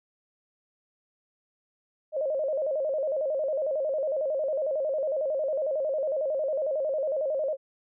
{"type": "tone with vibrato", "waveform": "sine", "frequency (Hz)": 578, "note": "D5", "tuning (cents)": -28, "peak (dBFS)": -25, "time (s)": [2.12, 7.57], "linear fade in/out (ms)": 50, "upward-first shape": "square", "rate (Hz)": 11, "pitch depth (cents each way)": 120, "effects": []}